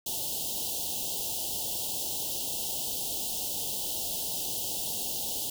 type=band-stop noise; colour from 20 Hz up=white; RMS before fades=-33 dBFS; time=0.06-5.5 s; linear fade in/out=5 ms; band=910 to 2800 Hz; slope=96 dB/octave; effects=none